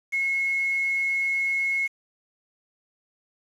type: tone with quantisation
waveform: sine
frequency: 2174 Hz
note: C#7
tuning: 34 cents flat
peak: -22 dBFS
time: 0.12-1.88 s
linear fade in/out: 20 ms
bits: 7
effects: low-pass 10000 Hz 12 dB/octave